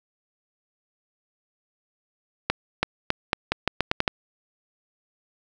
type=accelerating click train; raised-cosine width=0.3 ms; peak=-4 dBFS; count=10; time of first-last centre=2.5-4.078 s; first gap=330 ms; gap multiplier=0.83; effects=none